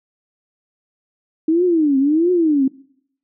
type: tone with vibrato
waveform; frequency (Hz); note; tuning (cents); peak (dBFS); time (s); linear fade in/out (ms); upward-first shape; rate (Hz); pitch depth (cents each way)
sine; 311.1; D#4; 0; -12; 1.48-2.68; 5; triangle; 1.5; 290
effects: noise-tail reverb RT60 0.7 s tail -23 dB re dry